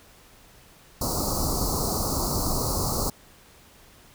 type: band-stop noise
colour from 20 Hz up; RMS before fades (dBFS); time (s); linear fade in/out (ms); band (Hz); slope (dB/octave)
pink; -26; 1.01-3.1; 5; 1300 to 4200; 96
effects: pink hiss -53 dBFS RMS until 4.14 s